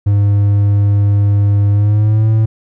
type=tone with pitch glide; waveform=triangle; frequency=101.6 to 110.16 Hz; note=G#2 to A2; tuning=-38 to +3 cents; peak=-6 dBFS; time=0.06-2.46 s; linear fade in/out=10 ms; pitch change=+141 cents; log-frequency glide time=1.71-2.29 s; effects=none